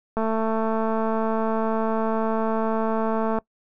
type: click train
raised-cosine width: 1 ms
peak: -12 dBFS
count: 715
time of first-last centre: 0.17-3.386 s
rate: 222 Hz
effects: noise-tail reverb RT60 0.1 s tail -23 dB re dry